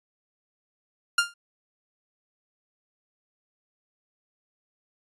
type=tone with exponential decay; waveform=sawtooth; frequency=1400 Hz; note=F6; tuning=4 cents sharp; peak=-12 dBFS; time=1.18-1.34 s; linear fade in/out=5 ms; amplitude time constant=33 ms; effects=resampled to 24000 Hz